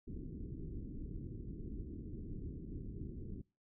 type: low-pass noise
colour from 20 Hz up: pink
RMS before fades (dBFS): -45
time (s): 0.07-3.42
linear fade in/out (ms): 10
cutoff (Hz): 380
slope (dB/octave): 48
effects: noise-tail reverb RT60 0.3 s tail -24 dB re dry